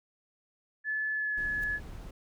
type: tone with pitch glide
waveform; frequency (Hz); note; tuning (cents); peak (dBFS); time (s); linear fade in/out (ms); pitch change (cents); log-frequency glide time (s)
sine; 1728 to 1705.2; A6 to G#6; -32 to +45; -29; 0.84-1.8; 50; -23; 1.13-1.36
type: noise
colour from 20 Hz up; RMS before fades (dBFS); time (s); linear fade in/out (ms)
brown; -43; 1.37-2.11; 5
type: noise with exponential growth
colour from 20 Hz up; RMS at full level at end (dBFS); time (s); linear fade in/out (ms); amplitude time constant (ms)
white; -48; 1.56-1.64; 2; 16
effects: none